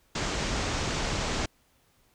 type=low-pass noise; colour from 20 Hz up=pink; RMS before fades=-30 dBFS; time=0.15-1.46 s; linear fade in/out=5 ms; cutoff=7500 Hz; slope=48 dB/octave; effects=pink hiss -66 dBFS RMS until 2.14 s